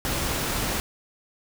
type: noise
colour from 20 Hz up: pink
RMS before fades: -27 dBFS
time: 0.05-0.8 s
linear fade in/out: 0 ms
effects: none